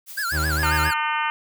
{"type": "noise with tremolo", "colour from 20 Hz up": "blue", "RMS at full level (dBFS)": -35, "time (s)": [0.06, 0.89], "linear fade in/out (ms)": 50, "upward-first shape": "sine", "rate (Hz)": 8.8, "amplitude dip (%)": 40}
{"type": "tone with vibrato", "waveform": "square", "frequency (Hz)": 1519, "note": "F#6", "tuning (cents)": 45, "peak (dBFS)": -24, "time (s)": [0.17, 0.94], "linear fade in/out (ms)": 10, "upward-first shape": "sine", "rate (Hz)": 7.4, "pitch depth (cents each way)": 200}
{"type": "tone", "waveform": "35% pulse", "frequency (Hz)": 77.78, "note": "D#2", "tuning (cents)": 0, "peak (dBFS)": -21, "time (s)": [0.31, 0.92], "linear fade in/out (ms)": 50}
{"type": "harmonic tone", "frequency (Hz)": 303.5, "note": "D#4", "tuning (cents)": -43, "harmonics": [3, 4, 5, 6, 7, 8, 9, 10], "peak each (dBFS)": [-25, -27, -29, -31, -32, -33, -34, -35], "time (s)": [0.63, 1.3], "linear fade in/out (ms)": 0}
{"effects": []}